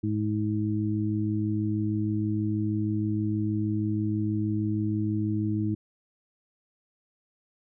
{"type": "harmonic tone", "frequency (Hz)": 106.3, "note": "G#2", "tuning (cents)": 41, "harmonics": [1, 2, 3], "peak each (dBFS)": [-28, -30, -29], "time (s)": [0.03, 5.75], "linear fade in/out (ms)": 10, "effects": []}